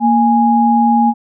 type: tone pair together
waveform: sine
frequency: 232.5 / 828.5 Hz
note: A#3 / G#5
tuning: -4 / -4 cents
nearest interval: octave + minor seventh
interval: 2200 cents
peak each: -11 dBFS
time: 0-1.14 s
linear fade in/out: 50 ms
effects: none